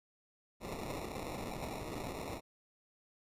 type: noise with sample-and-hold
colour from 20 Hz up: white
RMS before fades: -42 dBFS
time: 0.6-2.41 s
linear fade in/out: 50 ms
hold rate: 1575 Hz
effects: resampled to 32000 Hz